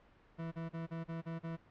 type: tone bursts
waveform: 40% pulse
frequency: 164.81 Hz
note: E3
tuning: in tune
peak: -38 dBFS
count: 7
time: 0.38-1.57 s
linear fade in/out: 20 ms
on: 140 ms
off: 35 ms
effects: pink hiss -64 dBFS RMS until 1.7 s + low-pass 2000 Hz 12 dB/octave